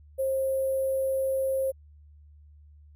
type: tone with sample-and-hold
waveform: sine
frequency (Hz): 533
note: C5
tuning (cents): +32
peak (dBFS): -24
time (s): 0.18-1.72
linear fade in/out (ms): 20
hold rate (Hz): 11025
effects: added 74 Hz sine -50 dBFS peak until 2.95 s